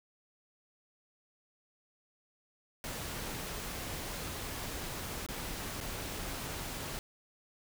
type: noise with dropouts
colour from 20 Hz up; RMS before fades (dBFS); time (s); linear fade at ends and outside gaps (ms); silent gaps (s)
pink; -40; 2.84-6.99; 1; 5.264-5.287 / 5.804-5.81
effects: none